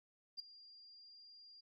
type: tone with ADSR envelope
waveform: sine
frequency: 4793 Hz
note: D8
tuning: 34 cents sharp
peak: -39 dBFS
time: 0.37-1.61 s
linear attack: 26 ms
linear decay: 8 ms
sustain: -18 dB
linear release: 11 ms
effects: tanh soft clip ceiling -35 dBFS + AAC 64 kbps